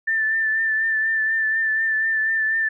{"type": "tone with vibrato", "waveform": "sine", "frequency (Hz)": 1773, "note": "A6", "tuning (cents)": 13, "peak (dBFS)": -18, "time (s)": [0.07, 2.69], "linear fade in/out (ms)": 10, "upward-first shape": "triangle", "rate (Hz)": 4.1, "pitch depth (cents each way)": 31, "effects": []}